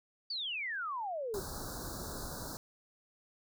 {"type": "exponential sweep", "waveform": "sine", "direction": "down", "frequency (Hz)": [4699, 370], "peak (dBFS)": -35, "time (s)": [0.3, 1.4], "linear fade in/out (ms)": 5}
{"type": "band-stop noise", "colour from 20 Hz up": "pink", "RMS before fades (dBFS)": -42, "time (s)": [1.34, 2.57], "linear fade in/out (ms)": 0, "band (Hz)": [1600, 3900], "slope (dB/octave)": 96}
{"effects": []}